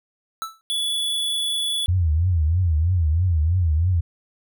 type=tone with exponential decay; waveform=square; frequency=1318.5 Hz; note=E6; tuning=in tune; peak=-23 dBFS; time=0.42-0.61 s; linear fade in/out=0 ms; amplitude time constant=40 ms
type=tone; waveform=square; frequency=3425 Hz; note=A7; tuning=47 cents flat; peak=-22 dBFS; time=0.7-1.86 s; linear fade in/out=0 ms
type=tone with vibrato; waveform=sine; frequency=83.9 Hz; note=E2; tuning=31 cents sharp; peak=-16 dBFS; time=1.88-4.01 s; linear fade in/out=10 ms; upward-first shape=triangle; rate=3.1 Hz; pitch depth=210 cents each way
effects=none